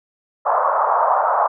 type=band-pass noise; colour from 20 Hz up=white; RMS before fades=-17 dBFS; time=0.45-1.48 s; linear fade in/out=20 ms; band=570 to 1200 Hz; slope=48 dB/octave; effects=none